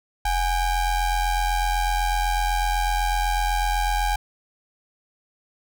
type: ring-modulated tone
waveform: square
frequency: 392 Hz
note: G4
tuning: in tune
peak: -18 dBFS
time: 0.25-4.16 s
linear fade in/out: 5 ms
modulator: 436 Hz
effects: none